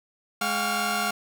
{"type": "tone cluster", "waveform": "sawtooth", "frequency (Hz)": [209.4, 713, 799, 1123, 1383], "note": ["G#3", "F5", "G5", "C#6", "F6"], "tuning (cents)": [15, 36, 33, 22, -17], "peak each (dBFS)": [-29, -25, -32, -29, -25], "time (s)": [0.41, 1.11], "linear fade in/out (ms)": 5, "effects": []}